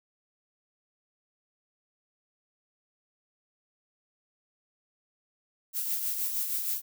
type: noise with tremolo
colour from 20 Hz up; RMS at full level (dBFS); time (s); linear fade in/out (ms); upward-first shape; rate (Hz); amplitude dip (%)
violet; -29; 5.73-6.82; 50; triangle; 6.4; 50
effects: none